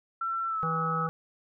sine tone with pitch glide, 1346 to 1283.7 Hz, E6 to E6, +36 to -46 cents, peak -28 dBFS, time 0.21-1.07 s, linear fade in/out 5 ms, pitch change -82 cents, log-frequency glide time 0.47-0.64 s
harmonic tone, 163.1 Hz, E3, 18 cents flat, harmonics 1 / 3 / 5 / 7 / 9, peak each -32 / -37 / -39 / -40 / -42 dBFS, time 0.63-1.09 s, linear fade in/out 0 ms
effects none

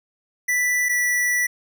square tone pair in turn, 1975.5 / 1959.6 Hz, B6 / B6, 0 / -14 cents, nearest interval unison, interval 14 cents, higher first, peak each -19 dBFS, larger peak neither, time 0.48-0.89 / 0.89-1.47 s, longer second, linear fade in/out 10 ms, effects none

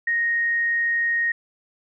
sine tone, 1866 Hz, A#6, 1 cent sharp, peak -19 dBFS, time 0.07-1.32 s, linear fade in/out 5 ms, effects none

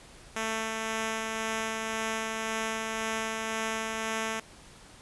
5% pulse tone with tremolo, 222 Hz, A3, 16 cents sharp, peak -18 dBFS, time 0.36-4.4 s, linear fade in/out 5 ms, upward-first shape sine, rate 1.9 Hz, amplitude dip 25%, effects pink hiss -52 dBFS RMS until 5.01 s + resampled to 24000 Hz

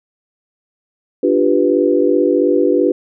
sine chord, G dominant seventh, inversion second, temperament equal, 293.7 / 349.2 / 392 / 493.9 Hz, D4 / F4 / G4 / B4, 0 / 0 / 0 / 0 cents, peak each -16 dBFS, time 1.23-2.92 s, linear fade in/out 5 ms, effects none

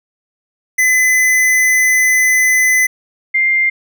square / sine tone pair in turn, 2020 / 2102 Hz, B6 / C7, +39 / +7 cents, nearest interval minor second, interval 68 cents, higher second, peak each -10 dBFS, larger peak neither, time 0.78-2.87 / 3.34-3.7 s, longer first, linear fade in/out 10 ms, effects none

